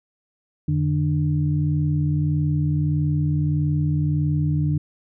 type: tone cluster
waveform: sine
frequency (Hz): 88.1 / 149.7 / 296.9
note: F2 / D3 / D4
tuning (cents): +16 / +33 / +19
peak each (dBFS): -26 / -19 / -28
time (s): 0.68-4.78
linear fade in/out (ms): 5
effects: none